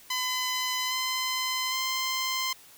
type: tone with pitch steps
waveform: 10% pulse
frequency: 1013 / 1027.1 / 1041.5 Hz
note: B5 / C6 / C6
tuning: +44 / -32 / -8 cents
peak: -19 dBFS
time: 0.1-2.53 s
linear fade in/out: 5 ms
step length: 810 ms
effects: white hiss -53 dBFS RMS until 2.77 s